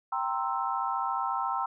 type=chord; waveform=sine; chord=C dominant seventh; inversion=second; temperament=equal; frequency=784 / 932.3 / 1046.5 / 1318.5 Hz; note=G5 / Bb5 / C6 / E6; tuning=0 / 0 / 0 / 0 cents; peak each=-33 dBFS; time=0.12-1.66 s; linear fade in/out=5 ms; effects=none